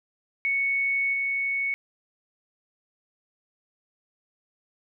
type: tone with level steps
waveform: sine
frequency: 2217 Hz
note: C#7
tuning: in tune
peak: -22 / -24 dBFS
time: 0.45-1.74 s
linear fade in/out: 0 ms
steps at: 1.13 s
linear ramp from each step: 10 ms
effects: none